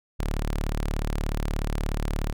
sawtooth tone, 36.76 Hz, D1, 2 cents sharp, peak -21 dBFS, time 0.19-2.33 s, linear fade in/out 10 ms, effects none

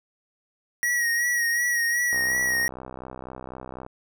square tone with vibrato, 1900 Hz, A#6, 33 cents sharp, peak -22 dBFS, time 0.83-2.68 s, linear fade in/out 0 ms, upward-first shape sine, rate 2.7 Hz, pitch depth 38 cents each way
click train, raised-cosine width 1 ms, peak -23 dBFS, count 112, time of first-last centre 2.13-3.864 s, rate 64 Hz
effects none

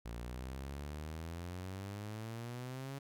sawtooth exponential sweep, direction up, 56.8 to 139.7 Hz, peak -38 dBFS, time 0.05-2.99 s, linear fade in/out 10 ms, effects none

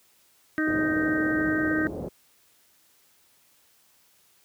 harmonic tone, 311.1 Hz, D#4, in tune, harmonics 1 / 2 / 4 / 5 / 6, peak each -24 / -36 / -37 / -29 / -32 dBFS, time 0.58-1.87 s, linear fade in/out 0 ms
white low-pass noise, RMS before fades -34 dBFS, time 0.67-2.09 s, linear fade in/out 5 ms, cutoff 540 Hz, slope 24 dB/octave
effects white hiss -62 dBFS RMS until 4.44 s + high-pass 60 Hz 12 dB/octave

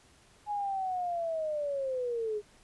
sine linear sweep, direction down, 840 to 410.5 Hz, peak -30 dBFS, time 0.46-2.42 s, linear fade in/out 50 ms, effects pink hiss -61 dBFS RMS until 2.63 s + resampled to 24000 Hz

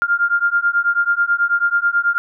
sine beating tone pair, 1396.9 / 1406.1 Hz, F6 / F6, 0 / +11 cents, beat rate 9.2 Hz, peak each -17 dBFS, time 0.02-2.18 s, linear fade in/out 0 ms, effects none

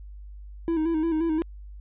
triangle tone with vibrato, 322.6 Hz, E4, 37 cents flat, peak -20 dBFS, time 0.68-1.42 s, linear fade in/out 0 ms, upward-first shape square, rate 5.7 Hz, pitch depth 55 cents each way, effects added 50 Hz sine -39 dBFS peak until 1.8 s + resampled to 8000 Hz

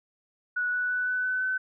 sine tone with pitch steps, 1470 / 1479.4 / 1488.8 / 1498.3 / 1507.8 / 1517.5 Hz, F#6 / F#6 / F#6 / F#6 / F#6 / F#6, -12 / -1 / +10 / +21 / +32 / +43 cents, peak -25 dBFS, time 0.56-1.58 s, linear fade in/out 10 ms, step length 170 ms, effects none

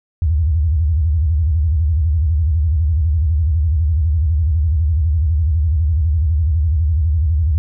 sine tone with vibrato, 78 Hz, D#2, 5 cents sharp, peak -12 dBFS, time 0.22-7.58 s, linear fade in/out 0 ms, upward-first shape square, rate 12 Hz, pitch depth 160 cents each way, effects none

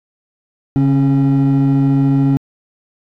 triangle tone pair together, 140 / 273.1 Hz, C#3 / C#4, +18 / -26 cents, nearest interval octave, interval 1156 cents, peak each -10 dBFS, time 0.76-2.37 s, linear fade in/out 0 ms, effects tanh soft clip ceiling -3 dBFS

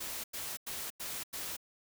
white noise bursts, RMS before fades -40 dBFS, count 5, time 0-1.568 s, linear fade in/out 10 ms, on 240 ms, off 92 ms, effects none

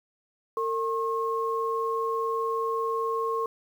sine tone pair together, 454.6 / 1079.5 Hz, A#4 / C#6, -43 / -46 cents, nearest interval octave + minor third, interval 1497 cents, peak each -28 dBFS, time 0.57-3.46 s, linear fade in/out 2 ms, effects 9-bit

